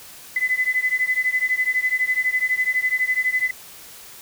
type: beating tone pair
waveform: sine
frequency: 2009 / 2021 Hz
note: B6 / B6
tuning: +29 / +39 cents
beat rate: 12 Hz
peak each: -21 / -22 dBFS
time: 0.36-3.51 s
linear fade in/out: 5 ms
effects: white hiss -42 dBFS RMS until 4.21 s